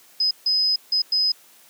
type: tone bursts at uneven times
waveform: sine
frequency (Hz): 5040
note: D#8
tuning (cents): +21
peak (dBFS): -17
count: 4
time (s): 0.2-0.31 / 0.46-0.76 / 0.92-1.02 / 1.12-1.32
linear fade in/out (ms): 5
effects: white hiss -52 dBFS RMS until 1.69 s + high-pass 200 Hz 12 dB/octave